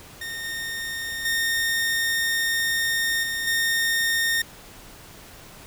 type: tone with level steps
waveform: sawtooth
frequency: 1836 Hz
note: A#6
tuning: 27 cents flat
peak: -27 / -25 / -18 / -22 / -17 dBFS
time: 0.21-4.42 s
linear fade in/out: 5 ms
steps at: 0.44 / 1.25 / 3.23 / 3.47 s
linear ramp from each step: 5 ms
effects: pink hiss -45 dBFS RMS until 5.66 s